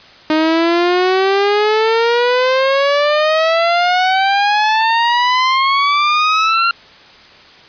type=exponential sweep; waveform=sawtooth; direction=up; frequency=308.5 to 1387 Hz; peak=-7 dBFS; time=0.3-6.71 s; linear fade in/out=2 ms; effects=white hiss -41 dBFS RMS until 7.68 s + resampled to 11025 Hz